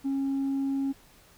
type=tone with tanh clipping; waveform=triangle; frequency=273.1 Hz; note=C#4; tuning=26 cents flat; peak=-26 dBFS; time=0.04-0.93 s; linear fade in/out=20 ms; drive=6 dB; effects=pink hiss -57 dBFS RMS until 1.37 s